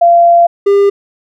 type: tone pair in turn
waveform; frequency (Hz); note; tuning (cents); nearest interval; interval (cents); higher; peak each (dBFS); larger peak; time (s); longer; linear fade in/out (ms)
sine / triangle; 687 / 400.7; F5 / G4; -29 / +38; major sixth; 933; first; -3; neither; 0.01-0.47 / 0.66-0.9; first; 10
effects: none